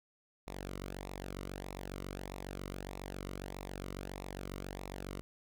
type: tone with flanger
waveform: sawtooth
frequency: 47.31 Hz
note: F#1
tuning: 39 cents sharp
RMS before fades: -44 dBFS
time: 0.47-5.21 s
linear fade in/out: 0 ms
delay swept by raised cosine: 0.64 to 1.2 ms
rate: 1.6 Hz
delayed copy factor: -0.65
effects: none